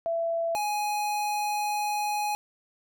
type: tone pair in turn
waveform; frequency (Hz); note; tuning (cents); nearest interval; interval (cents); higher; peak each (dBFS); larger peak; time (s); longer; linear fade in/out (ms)
sine / square; 668 / 834.4; E5 / G#5; +23 / +8; major third; 385; second; -25 / -27; first; 0.06-0.55 / 0.55-2.35; second; 0
effects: none